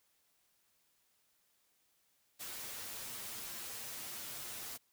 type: noise with comb filter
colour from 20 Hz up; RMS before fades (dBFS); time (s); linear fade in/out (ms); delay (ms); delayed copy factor
white; -45; 2.39-4.78; 20; 8.7; +0.7
effects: white hiss -75 dBFS RMS until 4.92 s